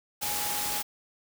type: tone in noise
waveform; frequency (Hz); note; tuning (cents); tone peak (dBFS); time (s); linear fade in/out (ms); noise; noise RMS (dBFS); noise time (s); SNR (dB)
sine; 830.6; G#5; 0; -37; 0.21-0.83; 20; white; -31; 0.21-0.83; -9
effects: none

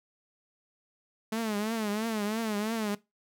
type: tone with vibrato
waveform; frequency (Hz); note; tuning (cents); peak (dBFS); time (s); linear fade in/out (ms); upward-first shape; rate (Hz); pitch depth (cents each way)
sawtooth; 216.3; A3; -29; -25; 1.32-2.95; 5; triangle; 3; 120
effects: noise-tail reverb RT60 0.2 s tail -19 dB re dry

